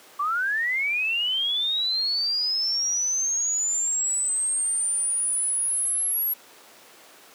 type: linear sweep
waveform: sine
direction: up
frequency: 1122 to 11600 Hz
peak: -22 dBFS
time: 0.19-6.34 s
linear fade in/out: 10 ms
effects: pink hiss -49 dBFS RMS until 7.34 s + high-pass 400 Hz 12 dB/octave